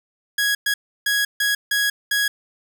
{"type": "tone bursts at uneven times", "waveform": "sawtooth", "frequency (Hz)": 1661, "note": "G#6", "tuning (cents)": 0, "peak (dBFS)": -14, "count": 6, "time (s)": [[0.38, 0.55], [0.66, 0.74], [1.06, 1.25], [1.4, 1.55], [1.71, 1.9], [2.11, 2.28]], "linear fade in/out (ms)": 5, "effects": []}